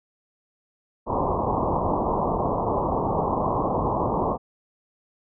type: low-pass noise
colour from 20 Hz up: white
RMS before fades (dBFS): -24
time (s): 1.06-4.38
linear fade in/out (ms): 50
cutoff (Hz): 1100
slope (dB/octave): 96
effects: none